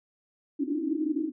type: band-pass noise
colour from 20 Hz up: white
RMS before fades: -29 dBFS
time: 0.59-1.32 s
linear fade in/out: 20 ms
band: 280 to 320 Hz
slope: 96 dB/octave
effects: none